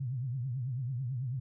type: tone with vibrato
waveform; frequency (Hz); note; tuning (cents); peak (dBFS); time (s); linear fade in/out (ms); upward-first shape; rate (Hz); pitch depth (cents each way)
sine; 127; B2; +49; -32; 0-1.4; 10; triangle; 9.1; 180
effects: none